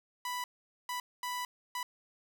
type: tone bursts at uneven times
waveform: sawtooth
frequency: 989 Hz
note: B5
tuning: 2 cents sharp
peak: -31 dBFS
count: 4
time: 0.25-0.44 / 0.89-1 / 1.23-1.45 / 1.75-1.83 s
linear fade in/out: 2 ms
effects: none